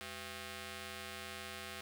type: ring-modulated tone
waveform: 5% pulse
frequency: 293.7 Hz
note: D4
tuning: in tune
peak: -30 dBFS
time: 0.01-1.81 s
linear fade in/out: 0 ms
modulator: 967 Hz
effects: none